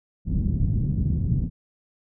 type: low-pass noise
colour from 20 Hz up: white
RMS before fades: -23 dBFS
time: 0.25-1.5 s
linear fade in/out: 50 ms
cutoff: 180 Hz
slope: 24 dB/octave
effects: none